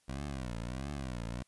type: tone with vibrato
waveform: 15% pulse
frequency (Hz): 64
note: C2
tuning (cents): -38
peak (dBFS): -31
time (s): 0.08-1.43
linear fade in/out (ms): 10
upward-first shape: triangle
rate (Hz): 1.5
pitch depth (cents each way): 240
effects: white hiss -72 dBFS RMS until 1.47 s + resampled to 24000 Hz